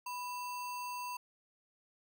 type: tone with sample-and-hold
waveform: sine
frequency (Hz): 987.8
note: B5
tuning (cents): 0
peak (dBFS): -38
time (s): 0.06-1.17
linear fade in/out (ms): 5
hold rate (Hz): 3675
effects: none